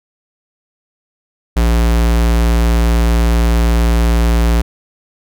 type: tone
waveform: square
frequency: 57.8 Hz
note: A#1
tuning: 14 cents flat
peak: -10 dBFS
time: 1.56-4.62 s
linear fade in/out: 10 ms
effects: none